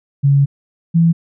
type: tone pair in turn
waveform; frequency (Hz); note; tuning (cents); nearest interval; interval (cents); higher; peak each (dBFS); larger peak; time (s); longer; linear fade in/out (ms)
sine; 140 / 166.72; C#3 / E3; +18 / +20; minor third; 302; second; -8; neither; 0.23-0.46 / 0.94-1.13; first; 20
effects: none